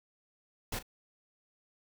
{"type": "noise with echo", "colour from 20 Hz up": "pink", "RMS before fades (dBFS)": -36, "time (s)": [0.72, 0.79], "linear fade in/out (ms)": 5, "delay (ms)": 37, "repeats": 1, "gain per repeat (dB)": -14, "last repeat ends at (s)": 0.827, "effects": []}